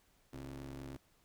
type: ring-modulated tone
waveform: 25% pulse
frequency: 70 Hz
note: C#2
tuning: 18 cents sharp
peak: -38 dBFS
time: 0.33-0.97 s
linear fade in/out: 5 ms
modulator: 198 Hz
effects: pink hiss -71 dBFS RMS until 1.24 s